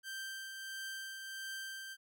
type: tone with tremolo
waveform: sawtooth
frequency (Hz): 1568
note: G6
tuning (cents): 0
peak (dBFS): -37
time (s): 0.03-1.97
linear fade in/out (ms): 50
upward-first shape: triangle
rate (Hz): 1.5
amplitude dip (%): 40
effects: none